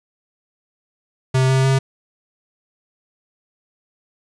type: tone with pitch steps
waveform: square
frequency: 130.81 / 132.41 / 134.02 Hz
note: C3 / C3 / C3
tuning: 0 / +21 / +42 cents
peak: -14 dBFS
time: 1.34-1.79 s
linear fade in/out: 10 ms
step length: 150 ms
effects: resampled to 22050 Hz + 8-bit